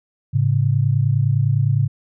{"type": "tone pair together", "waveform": "sine", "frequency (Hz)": [108.74, 138.59], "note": ["A2", "C#3"], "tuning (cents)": [-20, 0], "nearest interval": "major third", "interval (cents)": 420, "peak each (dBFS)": -17, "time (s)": [0.33, 1.88], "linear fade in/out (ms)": 20, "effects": []}